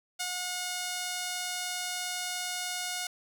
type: tone with ADSR envelope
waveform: 5% pulse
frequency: 723 Hz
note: F#5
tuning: 40 cents flat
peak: -19 dBFS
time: 0.19-3.07 s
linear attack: 16 ms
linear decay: 51 ms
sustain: -2 dB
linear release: 3 ms
effects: none